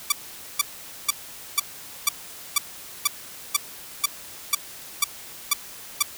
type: tone bursts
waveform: 5% pulse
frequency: 1158 Hz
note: D6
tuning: 25 cents flat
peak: -4 dBFS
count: 13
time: 0.1-6.026 s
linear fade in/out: 5 ms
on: 22 ms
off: 470 ms
effects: white hiss -41 dBFS RMS until 6.17 s